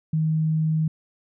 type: tone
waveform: sine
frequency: 157.6 Hz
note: D#3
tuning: 23 cents sharp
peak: -19 dBFS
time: 0.13-0.88 s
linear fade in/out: 5 ms
effects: none